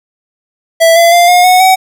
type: tone with pitch steps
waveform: square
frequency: 660 / 677.8 / 696 / 714.8 / 734 / 753.8 Hz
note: E5 / E5 / F5 / F5 / F#5 / F#5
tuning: +2 / +48 / -6 / +40 / -14 / +32 cents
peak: -4 dBFS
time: 0.8-1.76 s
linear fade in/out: 20 ms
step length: 160 ms
effects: none

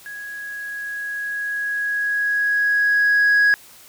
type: tone with level ramp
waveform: sine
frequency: 1661.2 Hz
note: G#6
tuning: in tune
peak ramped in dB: -31 to -9 dBFS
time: 0.06-3.54 s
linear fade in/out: 0 ms
effects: tanh soft clip ceiling -11 dBFS + white hiss -46 dBFS RMS until 3.88 s

